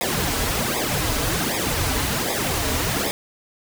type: noise with flanger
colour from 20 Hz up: pink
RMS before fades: -23 dBFS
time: 0.01-3.11 s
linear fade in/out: 0 ms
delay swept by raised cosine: 0.68 to 5.78 ms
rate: 1.3 Hz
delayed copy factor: -1
effects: none